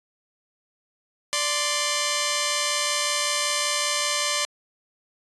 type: tone pair together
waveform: 5% pulse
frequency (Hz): 587 / 1043.6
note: D5 / C6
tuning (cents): -1 / -5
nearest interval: minor seventh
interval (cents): 996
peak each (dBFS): -13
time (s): 1.33-4.45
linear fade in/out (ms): 0
effects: resampled to 22050 Hz